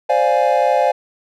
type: chord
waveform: triangle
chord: D half-diminished seventh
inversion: third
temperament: equal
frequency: 523.3 / 587.3 / 698.5 / 830.6 Hz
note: C5 / D5 / F5 / Ab5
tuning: 0 / 0 / 0 / 0 cents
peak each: -16 dBFS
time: 0.09-0.92 s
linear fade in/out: 10 ms
effects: none